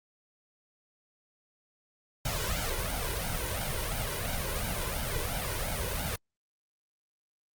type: noise with flanger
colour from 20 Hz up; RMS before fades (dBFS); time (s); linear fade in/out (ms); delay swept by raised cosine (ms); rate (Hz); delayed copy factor
pink; -32; 2.25-6.16; 5; 1.3 to 2.07; 2.9; +0.8
effects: Opus 48 kbps